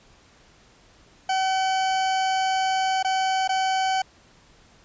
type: tone with dropouts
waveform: 40% pulse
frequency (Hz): 760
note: F#5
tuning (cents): +46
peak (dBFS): -20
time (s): 1.29-4.02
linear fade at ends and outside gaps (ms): 5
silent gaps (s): 3.028-3.046 / 3.477-3.491
effects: pink hiss -55 dBFS RMS until 4.84 s + resampled to 16000 Hz